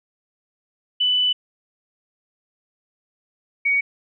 sine tone pair in turn, 2988 / 2245 Hz, F#7 / C#7, +16 / +21 cents, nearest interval perfect fourth, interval 495 cents, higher first, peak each -16 dBFS, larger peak neither, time 1-1.33 / 3.65-3.81 s, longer first, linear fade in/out 10 ms, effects none

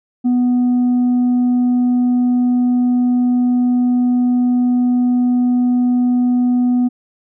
sine tone with tanh clipping, 246.9 Hz, B3, in tune, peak -12 dBFS, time 0.24-6.89 s, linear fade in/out 20 ms, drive 2 dB, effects none

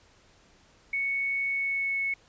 sine tone with pitch glide, 2217 to 2203 Hz, C#7 to C#7, 0 to -11 cents, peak -26 dBFS, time 0.93-2.14 s, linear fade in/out 5 ms, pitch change -11 cents, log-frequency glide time 1.48-2 s, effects pink hiss -60 dBFS RMS until 2.28 s + resampled to 16000 Hz

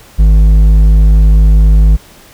sine tone with hard clipping, 52.2 Hz, G#1, 10 cents sharp, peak -4 dBFS, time 0.18-1.97 s, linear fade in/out 20 ms, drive 6 dB, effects pink hiss -39 dBFS RMS until 2.33 s

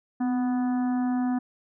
harmonic tone with a mistuned harmonic, 247.2 Hz, B3, 2 cents sharp, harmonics 1 / 3 / 4 / 5 / 6 / 7, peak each -23 / -34 / -43 / -45 / -47 / -48 dBFS, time 0.2-1.39 s, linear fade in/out 10 ms, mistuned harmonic 1, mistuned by +35 cents, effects none

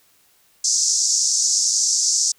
white band-pass noise, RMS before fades -19 dBFS, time 0.64-2.32 s, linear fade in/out 5 ms, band 5200 to 7200 Hz, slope 48 dB/octave, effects white hiss -58 dBFS RMS until 2.38 s

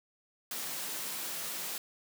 white high-pass noise, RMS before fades -38 dBFS, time 0.51-1.78 s, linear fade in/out 2 ms, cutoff 140 Hz, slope 96 dB/octave, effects none

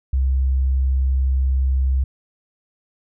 sine tone, 65.9 Hz, C2, 13 cents sharp, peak -15 dBFS, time 0.13-2.04 s, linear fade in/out 5 ms, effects none

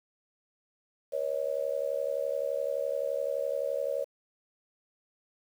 sine tone with amplitude modulation, 554.4 Hz, C#5, in tune, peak -24 dBFS, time 1.12-4.05 s, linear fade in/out 20 ms, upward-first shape sine, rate 71.7 Hz, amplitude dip 100%, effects 9-bit

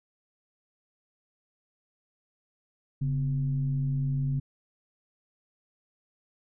sine tone with frequency modulation, 138.59 Hz, C#3, in tune, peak -25 dBFS, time 3.01-4.4 s, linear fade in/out 10 ms, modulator 111 Hz, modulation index 0.42, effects none

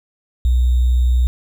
sine tone with sample-and-hold, 61.74 Hz, B1, in tune, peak -11 dBFS, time 0.45-1.27 s, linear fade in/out 0 ms, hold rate 3675 Hz, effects none

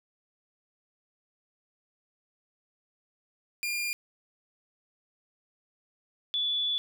sawtooth / sine tone pair in turn, 2406 / 3448 Hz, D7 / A7, +41 / -36 cents, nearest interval tritone, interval 623 cents, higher second, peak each -26 dBFS, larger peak neither, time 3.63-3.93 / 6.34-6.78 s, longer second, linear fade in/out 0 ms, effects none

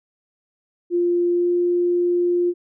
sine tone with pitch glide, 349.2 to 351.4 Hz, F4 to F4, 0 to +11 cents, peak -16 dBFS, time 0.9-2.54 s, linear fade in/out 50 ms, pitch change +11 cents, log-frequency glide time 1.32-1.49 s, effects none

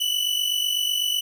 40% pulse tone pair together, 2960 / 3008 Hz, F#7 / F#7, 0 / +28 cents, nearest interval unison, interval 28 cents, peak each -23 / -25 dBFS, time 0-1.21 s, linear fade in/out 10 ms, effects none

